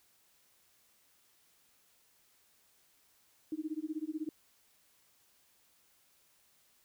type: tone with tremolo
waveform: sine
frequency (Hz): 311.1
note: D#4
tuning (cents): 0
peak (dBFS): -32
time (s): 3.52-4.29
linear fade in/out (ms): 2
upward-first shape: sine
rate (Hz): 16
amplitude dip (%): 100
effects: white hiss -69 dBFS RMS until 6.84 s